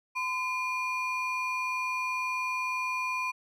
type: ring-modulated tone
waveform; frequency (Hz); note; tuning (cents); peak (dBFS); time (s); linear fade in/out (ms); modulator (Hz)
triangle; 1719; A6; -41; -24; 0.15-3.32; 20; 700
effects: none